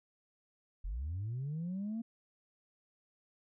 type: linear sweep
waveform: sine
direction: up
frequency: 38.89 to 233.1 Hz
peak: -34 dBFS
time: 0.84-2.02 s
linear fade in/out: 10 ms
effects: tanh soft clip ceiling -33 dBFS